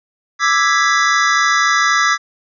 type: chord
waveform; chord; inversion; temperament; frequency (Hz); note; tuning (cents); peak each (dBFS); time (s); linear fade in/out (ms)
square; E dominant seventh; third; equal; 1174.7 / 1318.5 / 1661.2 / 1975.5; D6 / E6 / G#6 / B6; 0 / 0 / 0 / 0; -18; 0.39-2.18; 50
effects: resampled to 16000 Hz